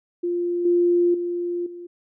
sine tone with level steps, 349.2 Hz, F4, in tune, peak -21 / -15 / -23 / -34 dBFS, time 0.23-1.87 s, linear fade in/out 10 ms, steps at 0.65 / 1.14 / 1.66 s, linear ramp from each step 5 ms, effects none

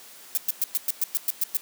violet noise bursts, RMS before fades -23 dBFS, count 10, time 0.35-1.57 s, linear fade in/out 0 ms, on 23 ms, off 110 ms, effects white hiss -47 dBFS RMS until 1.61 s + high-pass 200 Hz 12 dB/octave

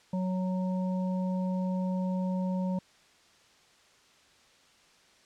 harmonic tone, 185 Hz, F#3, in tune, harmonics 1 / 3 / 5, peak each -28 / -38 / -42 dBFS, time 0.13-2.79 s, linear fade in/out 5 ms, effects white hiss -61 dBFS RMS until 5.25 s + low-pass 6000 Hz 12 dB/octave

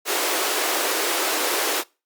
pink high-pass noise, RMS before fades -23 dBFS, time 0.05-1.84 s, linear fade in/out 50 ms, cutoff 320 Hz, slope 48 dB/octave, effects noise-tail reverb RT60 0.3 s tail -24 dB re dry + Opus 48 kbps

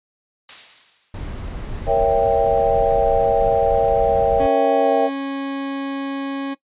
blue noise with exponential decay, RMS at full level -28 dBFS, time 0.49-1.46 s, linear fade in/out 2 ms, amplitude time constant 210 ms
brown noise, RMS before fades -28 dBFS, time 1.14-4.47 s, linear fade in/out 5 ms
sine chord, A# diminished seventh, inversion none, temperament equal with one note detuned, 466.2 / 554.4 / 659.3 / 789 Hz, A#4 / C#5 / E5 / G5, 0 / 0 / 0 / +11 cents, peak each -19 dBFS, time 1.86-5.1 s, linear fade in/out 50 ms
40% pulse tone with pitch glide, 277.2 to 274.8 Hz, C#4 to C#4, 0 to -15 cents, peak -22 dBFS, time 4.39-6.55 s, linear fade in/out 20 ms, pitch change -15 cents, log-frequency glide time 4.79-4.9 s
effects noise-tail reverb RT60 0.1 s tail -19 dB re dry + resampled to 8000 Hz

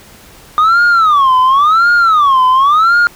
sine tone with vibrato, 1203 Hz, D6, 41 cents sharp, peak -3 dBFS, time 0.58-3.07 s, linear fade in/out 0 ms, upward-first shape sine, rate 0.93 Hz, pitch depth 290 cents each way, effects tanh soft clip ceiling -5 dBFS + pink hiss -39 dBFS RMS until 3.15 s

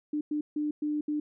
sine tone bursts at uneven times, 299 Hz, D4, 31 cents sharp, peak -27 dBFS, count 5, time 0.13-0.21 / 0.31-0.41 / 0.56-0.71 / 0.82-1.01 / 1.08-1.2 s, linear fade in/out 5 ms, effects none

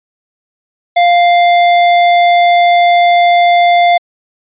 square tone, 698.5 Hz, F5, in tune, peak -6 dBFS, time 0.96-3.98 s, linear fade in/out 10 ms, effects resampled to 8000 Hz

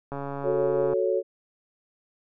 click train, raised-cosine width 1 ms, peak -20 dBFS, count 115, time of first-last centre 0.12-0.934 s, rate 140 Hz
sine chord, F# minor, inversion none, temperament equal, 370 / 440 / 554.4 Hz, F#4 / A4 / C#5, 0 / 0 / 0 cents, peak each -26 dBFS, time 0.43-1.23 s, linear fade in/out 50 ms
effects none

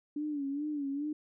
sine tone with vibrato, 288.6 Hz, D4, 30 cents flat, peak -32 dBFS, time 0.16-1.13 s, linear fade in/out 5 ms, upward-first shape sine, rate 2.4 Hz, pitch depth 86 cents each way, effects none

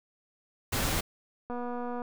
pink noise, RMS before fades -29 dBFS, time 0.72-1.01 s, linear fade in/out 10 ms
click train, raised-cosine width 1 ms, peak -24 dBFS, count 127, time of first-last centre 1.5-2.019 s, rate 243 Hz
effects none

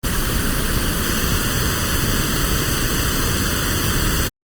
pink noise with comb filter, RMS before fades -19 dBFS, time 0.03-4.29 s, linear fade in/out 20 ms, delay 0.65 ms, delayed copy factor +0.75, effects Opus 24 kbps

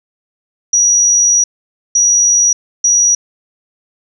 sine tone bursts at uneven times, 5800 Hz, F#8, 35 cents flat, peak -7 dBFS, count 3, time 0.73-1.44 / 1.95-2.53 / 2.84-3.15 s, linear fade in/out 5 ms, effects none

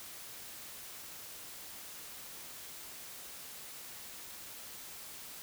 silence, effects white hiss -48 dBFS RMS until 5.42 s

